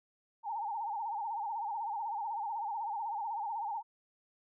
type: tone with vibrato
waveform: sine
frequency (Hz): 865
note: A5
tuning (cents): -30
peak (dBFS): -34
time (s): 0.43-3.83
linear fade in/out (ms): 50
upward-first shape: sine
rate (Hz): 16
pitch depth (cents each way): 130
effects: none